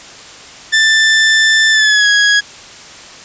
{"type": "tone with pitch glide", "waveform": "sawtooth", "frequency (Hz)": [1770, 1661], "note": ["A6", "G#6"], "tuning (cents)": [10, 0], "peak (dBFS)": -4, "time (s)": [0.72, 2.41], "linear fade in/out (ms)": 20, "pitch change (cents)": -110, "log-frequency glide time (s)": [1.71, 2.07], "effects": ["white hiss -34 dBFS RMS until 3.24 s", "resampled to 16000 Hz"]}